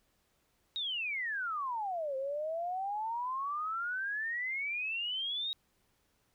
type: exponential two-way sweep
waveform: sine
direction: down then up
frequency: 3809 to 523.3 to 3809 Hz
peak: -33 dBFS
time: 0.76-5.53 s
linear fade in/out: 0 ms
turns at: 2.16 s
effects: pink hiss -74 dBFS RMS until 6.34 s